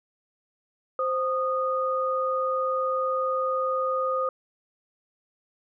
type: tone pair together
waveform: sine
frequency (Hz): 522 / 1233.7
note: C5 / D#6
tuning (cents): -4 / -15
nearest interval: octave + minor third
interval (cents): 1489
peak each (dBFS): -26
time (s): 0.99-4.29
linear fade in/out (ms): 2
effects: none